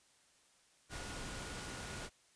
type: tone in noise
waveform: sine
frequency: 1445 Hz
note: F#6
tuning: 41 cents flat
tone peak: -54 dBFS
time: 0.89-2.1 s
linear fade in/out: 50 ms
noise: pink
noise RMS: -45 dBFS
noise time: 0.89-2.1 s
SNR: -12 dB
effects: white hiss -69 dBFS RMS until 2.35 s + resampled to 22050 Hz